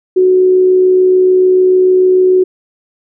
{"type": "tone with amplitude modulation", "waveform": "sine", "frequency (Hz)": 370, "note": "F#4", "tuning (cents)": 0, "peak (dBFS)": -4, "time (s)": [0.16, 2.44], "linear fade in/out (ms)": 10, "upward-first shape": "sine", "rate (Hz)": 66.8, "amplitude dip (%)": 25, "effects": []}